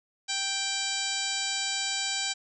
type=harmonic tone with a mistuned harmonic; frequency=784 Hz; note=G5; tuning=in tune; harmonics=1 / 2 / 3 / 4 / 5 / 6 / 7 / 8 / 9 / 10; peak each=-40 / -38 / -37 / -36 / -35 / -36 / -40 / -40 / -36 / -38 dBFS; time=0.28-2.34 s; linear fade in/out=20 ms; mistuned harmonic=8; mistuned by=-77 cents; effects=none